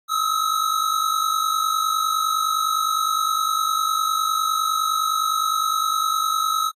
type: tone pair together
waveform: square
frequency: 1268.7 / 1318.5 Hz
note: D#6 / E6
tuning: +33 / 0 cents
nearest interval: minor second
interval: 67 cents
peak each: -22 / -24 dBFS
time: 0.08-6.72 s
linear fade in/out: 50 ms
effects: AAC 48 kbps